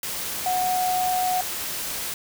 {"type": "tone in noise", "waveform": "sine", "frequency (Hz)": 734, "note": "F#5", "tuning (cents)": -14, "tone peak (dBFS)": -21, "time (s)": [0.46, 1.41], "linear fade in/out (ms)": 2, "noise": "white", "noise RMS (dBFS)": -30, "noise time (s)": [0.03, 2.14], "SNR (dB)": 6, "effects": []}